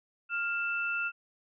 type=tone pair together; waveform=sine; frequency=1400 / 2656 Hz; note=F6 / E7; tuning=+4 / +12 cents; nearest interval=major seventh; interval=1108 cents; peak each=-31 / -33 dBFS; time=0.29-1.12 s; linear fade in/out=50 ms; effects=none